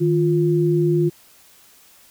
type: tone pair together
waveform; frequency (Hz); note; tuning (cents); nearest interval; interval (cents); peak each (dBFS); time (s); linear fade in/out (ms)
sine; 155.43 / 349.2; D#3 / F4; -1 / 0; octave + major second; 1401; -18 / -17; 0-1.1; 20
effects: white hiss -51 dBFS RMS until 2.1 s